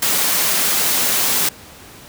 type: high-pass noise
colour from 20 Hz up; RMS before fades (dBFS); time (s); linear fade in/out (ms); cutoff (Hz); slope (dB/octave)
white; -17; 0.02-1.49; 5; 130; 48
effects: pink hiss -40 dBFS RMS until 2.08 s + high-pass 60 Hz 12 dB/octave